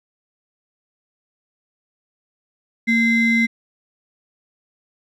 triangle ring-modulated tone, 921 Hz, A#5, 21 cents flat, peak -9 dBFS, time 2.87-3.47 s, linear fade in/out 20 ms, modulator 1150 Hz, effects none

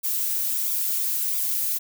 violet noise with flanger, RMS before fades -25 dBFS, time 0.03-1.79 s, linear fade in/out 20 ms, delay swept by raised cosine 0.83 to 5.23 ms, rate 1.5 Hz, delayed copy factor +0.7, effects none

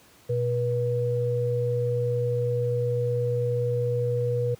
sine tone pair together, 121.11 / 484.1 Hz, B2 / B4, -33 / -35 cents, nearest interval 2 octaves, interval 2398 cents, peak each -25 dBFS, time 0.29-4.55 s, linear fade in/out 10 ms, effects pink hiss -55 dBFS RMS until 4.59 s + high-pass 80 Hz 12 dB/octave

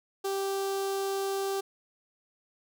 sawtooth tone with notch filter, 391.2 Hz, G4, 4 cents flat, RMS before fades -31 dBFS, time 0.24-1.61 s, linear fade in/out 10 ms, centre 2100 Hz, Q 1.1, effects none

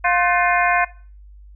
harmonic tone with a mistuned harmonic, 352.2 Hz, F4, 15 cents sharp, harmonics 2 / 3 / 4 / 5 / 6 / 7, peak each -19 / -21 / -22 / -23 / -24 / -24 dBFS, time 0.04-0.85 s, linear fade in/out 10 ms, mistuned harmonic 4, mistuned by +130 cents, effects noise-tail reverb RT60 0.4 s tail -19 dB re dry + added 50 Hz sine -40 dBFS peak until 1.55 s

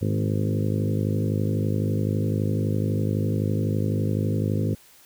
harmonic tone with a mistuned harmonic, 51.91 Hz, G#1, in tune, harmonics 2 / 3 / 4 / 5 / 6 / 7 / 8 / 9 / 10, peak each -24 / -28 / -30 / -32 / -34 / -35 / -36 / -37 / -38 dBFS, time 0.01-4.75 s, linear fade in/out 10 ms, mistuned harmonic 4, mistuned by +24 cents, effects white hiss -53 dBFS RMS until 5.05 s

